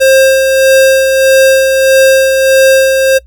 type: tone with tremolo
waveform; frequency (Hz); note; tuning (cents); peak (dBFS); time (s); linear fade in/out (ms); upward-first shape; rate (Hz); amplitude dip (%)
square; 532; C5; +29; -3; 0-3.19; 20; sine; 1.6; 40
effects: noise-tail reverb RT60 0.1 s tail -23 dB re dry + added 60 Hz sine -36 dBFS peak until 3.26 s